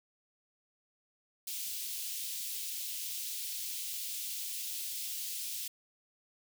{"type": "high-pass noise", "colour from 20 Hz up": "white", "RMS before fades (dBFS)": -39, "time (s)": [1.47, 5.68], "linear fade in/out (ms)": 5, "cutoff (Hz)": 2800, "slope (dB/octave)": 24, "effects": []}